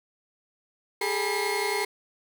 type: tone cluster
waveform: 30% pulse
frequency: 402.4 / 433.3 / 976 / 2140 Hz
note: G4 / A4 / B5 / C7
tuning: +45 / -27 / -21 / +38 cents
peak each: -27 / -29 / -30 / -28 dBFS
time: 1.01-1.85 s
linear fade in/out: 5 ms
effects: none